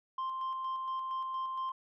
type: tone with tremolo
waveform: sine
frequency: 1050 Hz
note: C6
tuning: 6 cents sharp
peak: -30 dBFS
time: 0.18-1.72 s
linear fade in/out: 5 ms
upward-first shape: square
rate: 4.3 Hz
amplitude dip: 35%
effects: tanh soft clip ceiling -32 dBFS